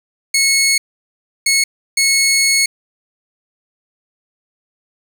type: tone bursts at uneven times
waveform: 15% pulse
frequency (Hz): 2190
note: C#7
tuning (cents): -22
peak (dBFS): -5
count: 3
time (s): 0.34-0.78 / 1.46-1.64 / 1.97-2.66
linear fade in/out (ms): 5
effects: none